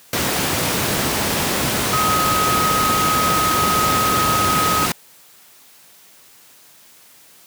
sine tone in noise, 1264 Hz, D#6, 27 cents sharp, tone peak -17 dBFS, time 1.93-4.86 s, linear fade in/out 2 ms, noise pink, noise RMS -19 dBFS, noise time 0.13-4.92 s, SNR -1 dB, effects white hiss -48 dBFS RMS until 7.46 s + high-pass 100 Hz 12 dB/octave

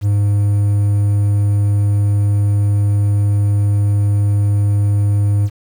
triangle tone, 102.1 Hz, G#2, 29 cents flat, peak -9 dBFS, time 0.01-5.5 s, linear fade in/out 50 ms, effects 7-bit

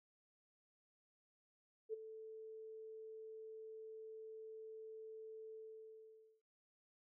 sine tone with ADSR envelope, 440 Hz, A4, in tune, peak -38 dBFS, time 1.89-6.42 s, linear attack 43 ms, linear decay 16 ms, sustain -12 dB, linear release 880 ms, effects none

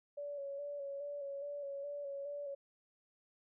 sine tone with vibrato, 567 Hz, C#5, 39 cents sharp, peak -40 dBFS, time 0.17-2.55 s, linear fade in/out 10 ms, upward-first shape square, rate 2.4 Hz, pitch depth 29 cents each way, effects none

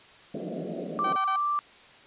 pink band-pass noise, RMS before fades -35 dBFS, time 0.34-1.16 s, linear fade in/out 5 ms, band 160 to 690 Hz, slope 96 dB/octave
sine tone, 1174.7 Hz, D6, in tune, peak -24 dBFS, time 0.99-1.59 s, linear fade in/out 0 ms
sawtooth tone bursts, 769 Hz, G5, 33 cents flat, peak -27 dBFS, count 3, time 1.04-1.362 s, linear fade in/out 5 ms, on 88 ms, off 29 ms
effects white hiss -52 dBFS RMS until 2.06 s + resampled to 8000 Hz

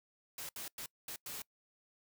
white noise bursts at uneven times, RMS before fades -44 dBFS, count 5, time 0.38-0.49 / 0.56-0.68 / 0.78-0.86 / 1.08-1.16 / 1.26-1.42 s, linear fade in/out 2 ms, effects noise-tail reverb RT60 0.1 s tail -24 dB re dry

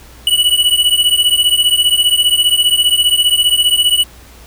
square beating tone pair, 2938 / 2953 Hz, F#7 / F#7, -13 / -4 cents, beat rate 15 Hz, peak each -13 dBFS, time 0.27-4.04 s, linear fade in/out 2 ms, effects added 60 Hz sine -39 dBFS peak until 4.46 s + pink hiss -41 dBFS RMS until 4.46 s

